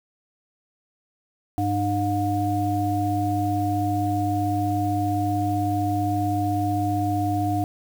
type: tone cluster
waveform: sine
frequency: 100.4 / 302.6 / 718 Hz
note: G2 / D#4 / F5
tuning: +42 / -48 / +48 cents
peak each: -25 dBFS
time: 1.58-7.64 s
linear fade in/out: 0 ms
effects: 7-bit